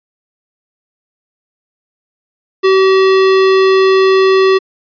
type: tone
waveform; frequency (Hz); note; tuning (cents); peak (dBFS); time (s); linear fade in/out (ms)
square; 381.9; G4; -45; -7; 2.63-4.59; 20
effects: resampled to 11025 Hz